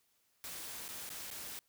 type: noise with dropouts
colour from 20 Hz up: white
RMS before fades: -45 dBFS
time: 0.44-1.59 s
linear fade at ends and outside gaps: 0 ms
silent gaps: 0.881-0.888 / 1.092-1.102 / 1.303-1.312 s
effects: white hiss -75 dBFS RMS until 1.68 s